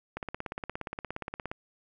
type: click train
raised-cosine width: 0.5 ms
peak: -20 dBFS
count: 24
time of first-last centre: 0.17-1.515 s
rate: 17.1 Hz
effects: none